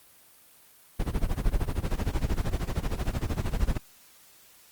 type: noise with tremolo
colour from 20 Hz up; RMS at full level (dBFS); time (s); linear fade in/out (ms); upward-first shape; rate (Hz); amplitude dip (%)
brown; -24; 0.99-3.78; 10; sine; 13; 90
effects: white hiss -56 dBFS RMS until 4.71 s + Opus 32 kbps